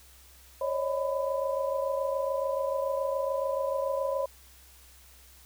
sine tone cluster, 545 / 572 / 624 / 1001 Hz, C#5 / D5 / D#5 / B5, -29 / -46 / +5 / +23 cents, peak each -29 / -35 / -35 / -35 dBFS, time 0.61-4.26 s, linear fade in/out 5 ms, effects added 64 Hz sine -56 dBFS peak until 5.45 s + white hiss -56 dBFS RMS until 5.45 s

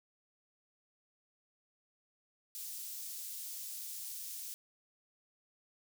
white high-pass noise, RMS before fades -44 dBFS, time 2.55-4.54 s, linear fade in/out 0 ms, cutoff 5100 Hz, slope 12 dB/octave, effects none

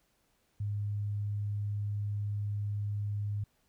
sine tone, 103 Hz, G#2, 14 cents flat, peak -31 dBFS, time 0.6-3.44 s, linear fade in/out 5 ms, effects pink hiss -73 dBFS RMS until 3.68 s

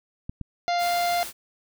clicks, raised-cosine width 5 ms, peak -20 dBFS, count 2, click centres 0.295 / 0.413 s
harmonic tone, 698.5 Hz, F5, in tune, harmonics 1 / 2 / 3 / 4 / 5 / 6 / 7 / 8 / 9, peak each -22 / -35 / -33 / -42 / -39 / -36 / -41 / -48 / -47 dBFS, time 0.68-1.23 s, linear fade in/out 0 ms
white noise, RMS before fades -36 dBFS, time 0.78-1.33 s, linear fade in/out 50 ms
effects none

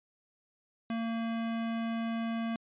square tone, 228.3 Hz, A#3, 36 cents flat, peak -32 dBFS, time 0.9-2.56 s, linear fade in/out 2 ms, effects resampled to 8000 Hz

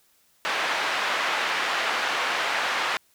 pink band-pass noise, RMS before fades -26 dBFS, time 0.45-2.97 s, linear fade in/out 0 ms, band 900 to 2900 Hz, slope 12 dB/octave, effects white hiss -63 dBFS RMS until 3.14 s

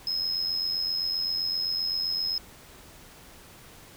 triangle tone with amplitude modulation, 5140 Hz, E8, 45 cents flat, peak -21 dBFS, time 0.07-2.38 s, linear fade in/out 2 ms, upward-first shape sine, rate 87.7 Hz, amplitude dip 65%, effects tanh soft clip ceiling -20 dBFS + pink hiss -50 dBFS RMS until 3.96 s

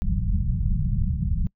pink low-pass noise, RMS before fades -23 dBFS, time 0.02-1.47 s, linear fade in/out 0 ms, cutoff 200 Hz, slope 96 dB/octave, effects noise-tail reverb RT60 0.1 s tail -25 dB re dry

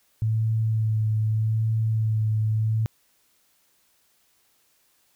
sine tone with vibrato, 109.9 Hz, A2, 2 cents flat, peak -20 dBFS, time 0.22-2.86 s, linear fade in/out 0 ms, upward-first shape sine, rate 0.82 Hz, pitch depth 20 cents each way, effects white hiss -65 dBFS RMS until 5.15 s

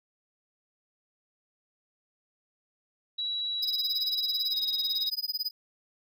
sine tone with pitch glide, 3905 to 3807 Hz, B7 to A#7, -20 to +36 cents, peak -29 dBFS, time 3.18-5.1 s, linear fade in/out 10 ms, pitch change -44 cents, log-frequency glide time 4.5-4.55 s
square tone with tremolo, 4978 Hz, D#8, in tune, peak -27 dBFS, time 3.62-5.51 s, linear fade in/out 10 ms, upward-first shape sine, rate 18 Hz, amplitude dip 100%
effects none

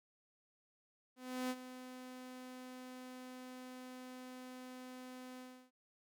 sawtooth tone with ADSR envelope, 254.1 Hz, B3, 49 cents sharp, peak -32 dBFS, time 1.16-5.71 s, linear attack 340 ms, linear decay 49 ms, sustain -13 dB, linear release 320 ms, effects none

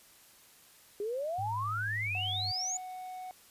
sine exponential sweep, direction up, 397.6 to 7040 Hz, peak -32 dBFS, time 1-2.77 s, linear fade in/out 2 ms
sine tone with pitch glide, 105.7 to 99.19 Hz, G#2 to G2, +31 to +21 cents, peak -37 dBFS, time 1.38-2.52 s, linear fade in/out 10 ms, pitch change -110 cents, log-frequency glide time 2.05-2.11 s
triangle tone, 740 Hz, F#5, in tune, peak -38 dBFS, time 2.15-3.31 s, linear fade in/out 0 ms
effects white hiss -59 dBFS RMS until 3.5 s + resampled to 32000 Hz

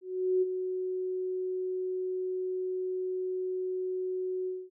sine tone with ADSR envelope, 370 Hz, F#4, in tune, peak -22 dBFS, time 0.01-4.7 s, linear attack 410 ms, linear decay 25 ms, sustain -8 dB, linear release 230 ms, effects none

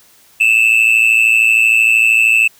triangle tone with amplitude modulation, 2637 Hz, E7, in tune, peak -3 dBFS, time 0.4-2.48 s, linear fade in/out 10 ms, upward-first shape sine, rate 113 Hz, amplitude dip 75%, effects white hiss -48 dBFS RMS until 2.59 s

